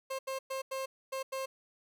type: tone bursts at uneven times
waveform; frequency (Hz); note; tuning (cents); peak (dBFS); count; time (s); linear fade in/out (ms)
30% pulse; 532; C5; +29; -32; 6; 0.1-0.19 / 0.27-0.39 / 0.5-0.62 / 0.71-0.86 / 1.12-1.23 / 1.32-1.46; 10
effects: none